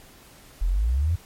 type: exponential sweep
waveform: sine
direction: up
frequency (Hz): 38.89 to 90.1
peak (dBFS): -19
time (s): 0.61-1.16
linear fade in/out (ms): 10
effects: pink hiss -50 dBFS RMS until 1.25 s + MP3 64 kbps